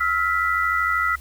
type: tone cluster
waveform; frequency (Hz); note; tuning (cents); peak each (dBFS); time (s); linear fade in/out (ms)
sine; 1298 / 1391 / 1976; E6 / F6 / B6; -27 / -7 / 0; -23; 0-1.16; 10
effects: added 66 Hz sine -39 dBFS peak until 1.2 s + white hiss -49 dBFS RMS until 1.2 s